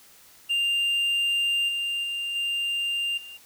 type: tone with level steps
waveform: triangle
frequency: 2794 Hz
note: F7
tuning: in tune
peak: -20 / -24 / -26 / -23 / -38 dBFS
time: 0.49-3.38 s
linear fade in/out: 20 ms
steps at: 1.68 / 2.03 / 2.35 / 3.17 s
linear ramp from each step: 10 ms
effects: white hiss -53 dBFS RMS until 3.45 s